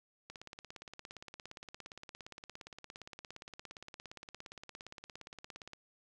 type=click train; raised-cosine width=0.2 ms; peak=-30 dBFS; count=95; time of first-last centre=0.3-5.734 s; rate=17.3 Hz; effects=none